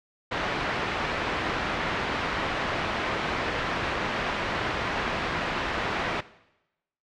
white low-pass noise, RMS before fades -29 dBFS, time 0.31-6.21 s, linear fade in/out 10 ms, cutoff 1900 Hz, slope 12 dB/octave, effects noise-tail reverb RT60 0.9 s tail -18 dB re dry + low-pass 5000 Hz 12 dB/octave

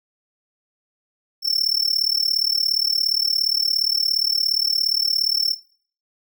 square tone with amplitude modulation, 5390 Hz, E8, 38 cents sharp, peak -15 dBFS, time 1.42-5.56 s, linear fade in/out 50 ms, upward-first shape sine, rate 37.2 Hz, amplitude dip 95%, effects noise-tail reverb RT60 0.5 s tail -17 dB re dry

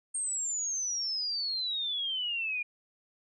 sine exponential sweep, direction down, 8650 to 2409 Hz, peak -30 dBFS, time 0.14-2.63 s, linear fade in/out 10 ms, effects none

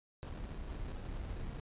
brown noise with sample-and-hold, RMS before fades -42 dBFS, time 0.23-1.6 s, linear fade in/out 0 ms, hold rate 2100 Hz, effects resampled to 8000 Hz

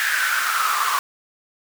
pink noise with high-pass filter sweep, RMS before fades -21 dBFS, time 0-0.99 s, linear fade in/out 0 ms, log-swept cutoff 1700 to 1100 Hz, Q 7.3, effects none

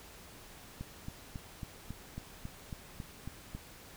click train, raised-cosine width 5 ms, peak -28 dBFS, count 11, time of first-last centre 0.81-3.55 s, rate 3.65 Hz, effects pink hiss -53 dBFS RMS until 3.96 s

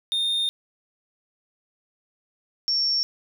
triangle / sine tone pair in turn, 3652 / 5472 Hz, A#7 / F8, -36 / -36 cents, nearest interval perfect fifth, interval 700 cents, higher second, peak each -20 dBFS, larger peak neither, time 0.12-0.49 / 2.68-3.03 s, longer first, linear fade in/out 0 ms, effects 10-bit

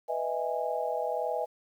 sine chord, E major seventh, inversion second, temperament just, 494.4 / 618.1 / 659.3 / 824.1 Hz, B4 / D#5 / E5 / G#5, +2 / -12 / 0 / -14 cents, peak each -34 dBFS, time 0.08-1.46 s, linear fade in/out 20 ms, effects 10-bit

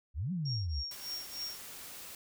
sine exponential two-way sweep, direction up then down, 59.6 to 193.3 to 59.6 Hz, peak -32 dBFS, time 0.14-0.84 s, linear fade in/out 50 ms, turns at 0.32 s
sine tone with tremolo, 5550 Hz, F8, 12 cents flat, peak -35 dBFS, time 0.45-1.59 s, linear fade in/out 10 ms, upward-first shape triangle, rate 3.3 Hz, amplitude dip 100%
white noise, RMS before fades -47 dBFS, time 0.91-2.15 s, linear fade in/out 2 ms
effects none

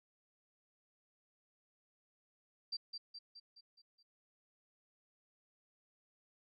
sine tone with echo, 4699 Hz, D8, in tune, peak -37 dBFS, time 2.72-2.77 s, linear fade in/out 10 ms, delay 210 ms, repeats 6, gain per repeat -5 dB, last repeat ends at 4.03 s, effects none

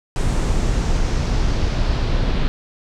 brown noise with low-pass filter sweep, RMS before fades -18 dBFS, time 0.16-2.48 s, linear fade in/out 0 ms, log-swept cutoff 8500 to 3900 Hz, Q 1.9, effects none

